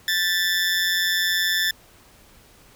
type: tone with amplitude modulation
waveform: 20% pulse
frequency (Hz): 1760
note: A6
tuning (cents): 0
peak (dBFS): -12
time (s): 0.08-1.71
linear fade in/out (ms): 2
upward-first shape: sine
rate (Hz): 181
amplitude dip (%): 60
effects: pink hiss -52 dBFS RMS until 2.75 s